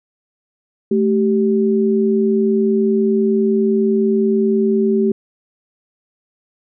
sine tone pair together, 217.5 / 387.8 Hz, A3 / G4, -20 / -19 cents, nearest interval minor seventh, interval 1001 cents, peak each -15 dBFS, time 0.91-5.12 s, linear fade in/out 5 ms, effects none

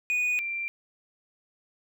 triangle / sine tone pair in turn, 2470 / 2363 Hz, D#7 / D7, -13 / +10 cents, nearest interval minor second, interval 77 cents, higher first, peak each -22 / -29 dBFS, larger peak first, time 0.1-0.39 / 0.39-0.68 s, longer neither, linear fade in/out 0 ms, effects none

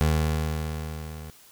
25% pulse tone with level ramp, 77.78 Hz, D#2, in tune, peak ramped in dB -15 to -34 dBFS, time 0.01-1.3 s, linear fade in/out 0 ms, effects white hiss -53 dBFS RMS until 1.51 s

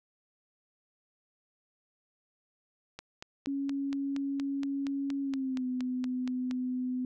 click train, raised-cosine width 0.2 ms, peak -24 dBFS, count 16, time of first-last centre 2.99-6.511 s, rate 4.26 Hz
sine tone with pitch glide, 277.2 to 252.7 Hz, C#4 to B3, 0 to +40 cents, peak -30 dBFS, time 3.47-7.05 s, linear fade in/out 2 ms, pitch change -160 cents, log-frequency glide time 5.22-5.66 s
effects none

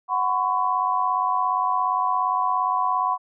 sine chord, F# suspended fourth, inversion none, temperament equal with one note detuned, 740 / 1011.4 / 1108.7 Hz, F#5 / B5 / C#6, 0 / +41 / 0 cents, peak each -26 / -22 / -25 dBFS, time 0.08-3.18 s, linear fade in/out 50 ms, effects none

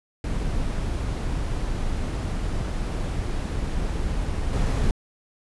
brown noise with level steps, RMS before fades -26 / -22 dBFS, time 0.24-4.91 s, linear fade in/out 2 ms, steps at 4.53 s, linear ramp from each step 5 ms, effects resampled to 24000 Hz

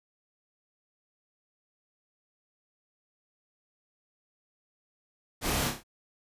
pink noise with echo, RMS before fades -30 dBFS, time 5.41-5.72 s, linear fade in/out 50 ms, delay 29 ms, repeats 4, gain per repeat -5 dB, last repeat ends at 5.836 s, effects resampled to 32000 Hz

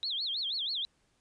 sine tone with vibrato, 3729 Hz, A#7, in tune, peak -31 dBFS, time 0.03-0.85 s, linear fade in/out 0 ms, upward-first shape sine, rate 6.2 Hz, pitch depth 290 cents each way, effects pink hiss -72 dBFS RMS until 1.2 s + resampled to 22050 Hz

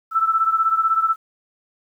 sine beating tone pair, 1318.5 / 1334.5 Hz, E6 / E6, 0 / +21 cents, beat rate 16 Hz, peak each -17 / -21 dBFS, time 0.11-1.16 s, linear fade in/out 50 ms, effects 9-bit

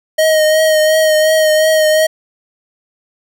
square tone with vibrato, 625 Hz, D#5, 8 cents sharp, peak -9 dBFS, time 0.18-2.07 s, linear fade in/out 10 ms, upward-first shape triangle, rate 2.8 Hz, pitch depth 30 cents each way, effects none

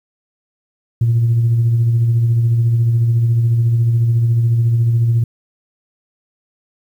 sine tone with tremolo, 116.54 Hz, A#2, in tune, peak -8 dBFS, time 1.01-5.24 s, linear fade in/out 5 ms, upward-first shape sine, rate 14 Hz, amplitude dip 35%, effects tanh soft clip ceiling -7 dBFS + 8-bit

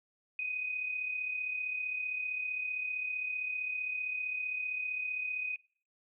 sine tone with amplitude modulation, 2500 Hz, D#7, 8 cents sharp, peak -31 dBFS, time 0.39-5.56 s, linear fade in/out 2 ms, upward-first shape sine, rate 35.4 Hz, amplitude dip 55%, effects noise-tail reverb RT60 0.5 s tail -22 dB re dry

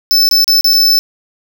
square tone with dropouts, 5274 Hz, E8, in tune, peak -7 dBFS, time 0.11-0.99 s, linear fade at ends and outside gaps 0 ms, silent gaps 0.29-0.312 / 0.443-0.479 / 0.61-0.644 / 0.735-0.739 s, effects none

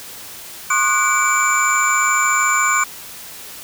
sine tone cluster, 1077 / 1211 / 1474 / 2303 / 7120 Hz, C6 / D#6 / F#6 / D7 / A8, +50 / -47 / -7 / -34 / +20 cents, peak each -20 dBFS, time 0.7-2.84 s, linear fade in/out 5 ms, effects white hiss -35 dBFS RMS until 3.63 s

